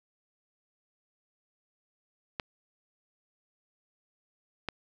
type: clicks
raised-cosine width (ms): 0.3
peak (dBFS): -16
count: 2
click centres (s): 2.398 / 4.687
effects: none